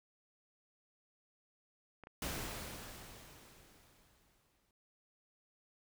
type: clicks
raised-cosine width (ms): 0.5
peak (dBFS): -36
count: 2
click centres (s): 2.037 / 2.071
type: noise with exponential decay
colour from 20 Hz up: pink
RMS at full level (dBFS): -39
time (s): 2.22-4.71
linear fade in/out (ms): 2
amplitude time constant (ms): 540
effects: none